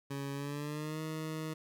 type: tone with pitch glide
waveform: 20% pulse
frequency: 139.4 to 157.38 Hz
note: C#3 to D#3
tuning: +10 to +20 cents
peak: -32 dBFS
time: 0.1-1.54 s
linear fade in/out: 10 ms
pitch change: +210 cents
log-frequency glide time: 0.33-1.01 s
effects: none